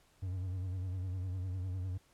triangle tone with vibrato, 92.4 Hz, F#2, 2 cents flat, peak -33 dBFS, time 0.22-1.98 s, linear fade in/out 10 ms, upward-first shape sine, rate 9.9 Hz, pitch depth 63 cents each way, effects pink hiss -68 dBFS RMS until 2.13 s + low-pass 12000 Hz 12 dB/octave

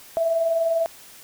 sine tone pair together, 642 / 662 Hz, E5 / E5, -46 / +7 cents, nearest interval minor second, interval 53 cents, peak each -30 / -19 dBFS, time 0.17-0.86 s, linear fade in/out 0 ms, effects white hiss -46 dBFS RMS until 1.23 s

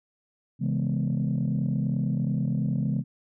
sine chord, C# minor seventh, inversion none, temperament equal with one note detuned, 135.74 / 164.81 / 207.7 / 246.9 Hz, C#3 / E3 / G#3 / B3, -36 / 0 / 0 / 0 cents, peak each -26 / -28 / -28 / -32 dBFS, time 0.59-3.04 s, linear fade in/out 50 ms, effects tanh soft clip ceiling -18 dBFS

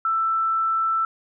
sine tone, 1328 Hz, E6, 12 cents sharp, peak -19 dBFS, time 0.05-1.05 s, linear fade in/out 2 ms, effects none

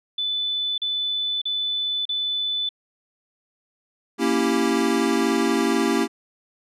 sine tone bursts, 3498 Hz, A7, 11 cents flat, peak -22 dBFS, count 4, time 0.18-2.691 s, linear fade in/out 5 ms, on 600 ms, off 37 ms
square chord, A# diminished seventh, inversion none, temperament equal, 233.1 / 277.2 / 329.6 / 392 Hz, A#3 / C#4 / E4 / G4, 0 / 0 / 0 / 0 cents, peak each -25 dBFS, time 4.18-6.08 s, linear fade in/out 50 ms
effects low-pass 10000 Hz 12 dB/octave

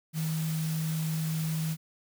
sine tone in noise, 158.8 Hz, D#3, 36 cents sharp, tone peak -28 dBFS, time 0.13-1.77 s, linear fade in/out 50 ms, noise white, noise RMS -41 dBFS, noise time 0.13-1.77 s, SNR +10 dB, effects none

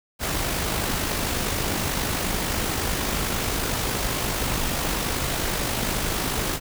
pink noise with amplitude modulation, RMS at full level -24 dBFS, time 0.19-6.6 s, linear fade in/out 50 ms, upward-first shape sine, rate 51.1 Hz, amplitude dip 35%, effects none

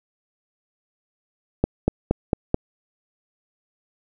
accelerating click train, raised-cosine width 2 ms, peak -4 dBFS, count 5, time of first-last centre 1.64-2.544 s, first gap 240 ms, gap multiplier 0.96, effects none

